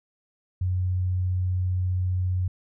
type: tone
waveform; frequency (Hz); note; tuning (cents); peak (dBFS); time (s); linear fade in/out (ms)
sine; 91.5; F#2; -19; -22; 0.61-2.48; 5
effects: none